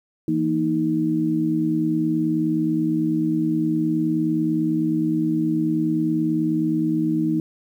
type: tone cluster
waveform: sine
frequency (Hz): 164.6 / 234 / 313.5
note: E3 / A#3 / D#4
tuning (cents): -2 / +7 / +13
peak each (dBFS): -25 / -26 / -20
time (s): 0.28-7.4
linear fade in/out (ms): 2
effects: 9-bit